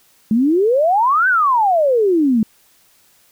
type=exponential two-way sweep; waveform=sine; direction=up then down; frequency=210 to 1568 to 210 Hz; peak=-11 dBFS; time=0.31-2.43 s; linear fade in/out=2 ms; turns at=1.28 s; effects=white hiss -54 dBFS RMS until 3.31 s